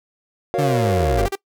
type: chord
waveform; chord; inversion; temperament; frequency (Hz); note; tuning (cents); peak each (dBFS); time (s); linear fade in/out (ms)
triangle; Gb major seventh; none; equal; 370 / 466.2 / 554.4 / 698.5; Gb4 / Bb4 / Db5 / F5; 0 / 0 / 0 / 0; -22; 0.54-1.26; 0
type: linear sweep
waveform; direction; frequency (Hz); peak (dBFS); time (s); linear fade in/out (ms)
30% pulse; down; 150.9 to 41.24; -16; 0.58-1.28; 10
type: tone bursts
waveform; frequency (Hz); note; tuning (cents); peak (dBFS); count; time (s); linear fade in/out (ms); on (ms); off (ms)
sawtooth; 392; G4; 0; -18; 3; 1.18-1.355; 5; 35; 35
effects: noise-tail reverb RT60 0.1 s tail -22 dB re dry